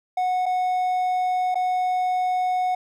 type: tone with dropouts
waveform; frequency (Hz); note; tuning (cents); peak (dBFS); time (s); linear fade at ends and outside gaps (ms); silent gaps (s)
triangle; 734; F#5; -14; -18; 0.17-2.75; 5; 0.458-0.462 / 1.545-1.554
effects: none